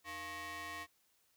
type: ring-modulated tone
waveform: sawtooth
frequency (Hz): 391.1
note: G4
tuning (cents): -4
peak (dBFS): -36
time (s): 0.04-0.87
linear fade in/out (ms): 50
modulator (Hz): 1480
effects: white hiss -74 dBFS RMS until 1.36 s